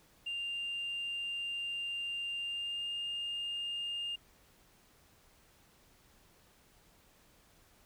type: tone with pitch glide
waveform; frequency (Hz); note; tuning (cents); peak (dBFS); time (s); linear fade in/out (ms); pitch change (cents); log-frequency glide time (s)
sine; 2794 to 2818; F7 to F7; 0 to +15; -34; 0.26-4.16; 10; +15; 2.39-2.93
effects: tanh soft clip ceiling -32 dBFS + pink hiss -65 dBFS RMS until 7.85 s